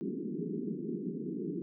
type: band-pass noise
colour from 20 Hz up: pink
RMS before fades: -37 dBFS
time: 0.01-1.62 s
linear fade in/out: 0 ms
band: 160 to 420 Hz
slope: 96 dB/octave
effects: none